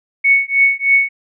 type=tone with tremolo; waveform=sine; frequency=2217 Hz; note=C#7; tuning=in tune; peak=-6 dBFS; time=0.24-1.09 s; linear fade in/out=10 ms; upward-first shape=triangle; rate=3.2 Hz; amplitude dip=100%; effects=none